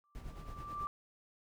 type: tone with exponential growth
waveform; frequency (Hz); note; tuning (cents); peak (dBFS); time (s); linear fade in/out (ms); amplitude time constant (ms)
sine; 1174.7; D6; 0; -34; 0.04-0.87; 0; 180
type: noise with tremolo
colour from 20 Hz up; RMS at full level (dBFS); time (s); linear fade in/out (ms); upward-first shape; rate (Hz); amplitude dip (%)
brown; -45; 0.15-0.86; 0; sine; 9.3; 55
effects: none